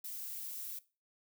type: noise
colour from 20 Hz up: violet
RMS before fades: -43 dBFS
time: 0.04-0.79 s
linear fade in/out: 5 ms
effects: noise-tail reverb RT60 0.3 s tail -18 dB re dry